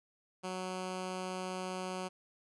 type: tone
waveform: 10% pulse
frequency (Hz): 185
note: F#3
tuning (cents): 0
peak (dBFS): -29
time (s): 0.43-2.09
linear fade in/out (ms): 20
effects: resampled to 24000 Hz